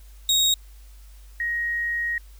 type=tone pair in turn; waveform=30% pulse / sine; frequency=3765 / 1882.5 Hz; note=A#7 / A#6; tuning=+16 / +16 cents; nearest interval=octave; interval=1200 cents; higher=first; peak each=-15 / -23 dBFS; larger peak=first; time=0.29-0.54 / 1.4-2.18 s; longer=second; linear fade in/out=2 ms; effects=added 50 Hz sine -43 dBFS peak until 2.39 s + white hiss -57 dBFS RMS until 2.39 s